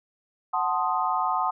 sine chord, F# diminished seventh, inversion none, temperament equal, 740 / 880 / 1046.5 / 1244.5 Hz, F#5 / A5 / C6 / Eb6, 0 / 0 / 0 / 0 cents, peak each -28 dBFS, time 0.53-1.51 s, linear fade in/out 10 ms, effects none

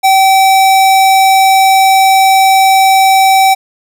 square tone, 770 Hz, G5, 31 cents flat, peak -5 dBFS, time 0.03-3.55 s, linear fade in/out 20 ms, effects none

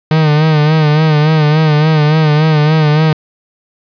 45% pulse tone with vibrato, 153.6 Hz, D#3, 22 cents flat, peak -7 dBFS, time 0.11-3.13 s, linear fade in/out 2 ms, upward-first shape sine, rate 3.5 Hz, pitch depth 59 cents each way, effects resampled to 11025 Hz + 7-bit

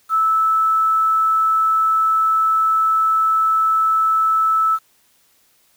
sine tone with quantisation, 1310 Hz, E6, 11 cents flat, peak -13 dBFS, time 0.09-4.79 s, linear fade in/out 50 ms, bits 7, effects white hiss -58 dBFS RMS until 5.76 s

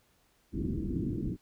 white low-pass noise, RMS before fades -33 dBFS, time 0.52-1.37 s, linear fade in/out 50 ms, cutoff 340 Hz, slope 48 dB/octave, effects pink hiss -69 dBFS RMS until 1.41 s

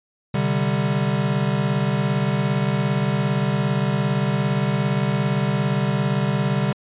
square chord, C suspended second, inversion none, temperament equal with one note detuned, 130.81 / 148.28 / 196 Hz, C3 / D3 / G3, 0 / +17 / 0 cents, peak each -24 dBFS, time 0.34-6.73 s, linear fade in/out 5 ms, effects resampled to 8000 Hz

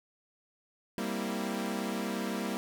sawtooth chord, C dominant seventh, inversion second, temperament equal, 196 / 233.1 / 261.6 / 329.6 Hz, G3 / Bb3 / C4 / E4, 0 / 0 / 0 / 0 cents, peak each -32 / -32 / -38 / -36 dBFS, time 0.98-2.57 s, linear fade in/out 0 ms, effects none

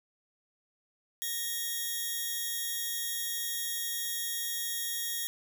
5% pulse tone pair together, 1864.7 / 3318 Hz, A#6 / G#7, 0 / -2 cents, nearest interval minor seventh, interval 998 cents, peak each -25 / -26 dBFS, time 1.22-5.27 s, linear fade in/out 0 ms, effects none

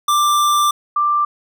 square / sine tone pair in turn, 1181 / 1181 Hz, D6 / D6, +9 / +9 cents, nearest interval unison, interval 0 cents, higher neither, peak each -13 dBFS, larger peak neither, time 0.08-0.71 / 0.96-1.25 s, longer first, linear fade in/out 5 ms, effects none

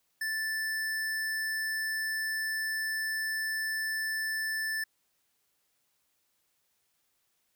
square tone, 1760 Hz, A6, in tune, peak -31 dBFS, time 0.21-4.84 s, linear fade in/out 5 ms, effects white hiss -75 dBFS RMS until 7.55 s

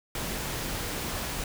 pink noise, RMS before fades -33 dBFS, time 0.15-1.44 s, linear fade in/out 2 ms, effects none

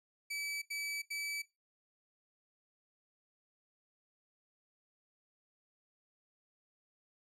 sawtooth tone bursts, 2300 Hz, D7, 37 cents flat, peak -34 dBFS, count 3, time 0.3-1.422 s, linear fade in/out 10 ms, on 320 ms, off 81 ms, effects noise-tail reverb RT60 0.2 s tail -17 dB re dry + low-pass 12000 Hz 12 dB/octave

